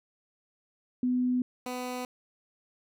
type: tone pair in turn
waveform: sine / 15% pulse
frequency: 250 / 250 Hz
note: B3 / B3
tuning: +21 / +21 cents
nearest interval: unison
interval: 0 cents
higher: neither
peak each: -24 / -27 dBFS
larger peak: first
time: 1.03-1.42 / 1.66-2.05 s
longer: neither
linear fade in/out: 2 ms
effects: none